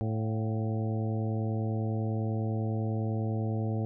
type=harmonic tone with a mistuned harmonic; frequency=110 Hz; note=A2; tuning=in tune; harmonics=1 / 2 / 3 / 4 / 5 / 6 / 7; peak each=-29 / -35 / -39 / -41 / -43 / -45 / -46 dBFS; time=0.01-3.85 s; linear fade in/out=0 ms; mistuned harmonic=6; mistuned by=+80 cents; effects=none